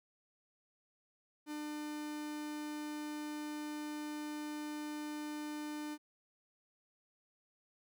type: tone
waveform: 45% pulse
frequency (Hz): 300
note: D4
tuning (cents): +37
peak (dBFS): -40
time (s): 1.46-5.98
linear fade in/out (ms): 50
effects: none